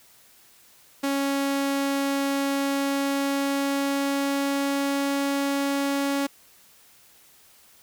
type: tone with pitch glide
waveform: sawtooth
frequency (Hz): 277.2 to 279.1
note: C#4 to C#4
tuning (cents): 0 to +12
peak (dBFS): -19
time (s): 1.03-6.27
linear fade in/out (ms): 10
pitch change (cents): +12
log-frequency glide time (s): 2.48-5.14
effects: white hiss -55 dBFS RMS until 7.82 s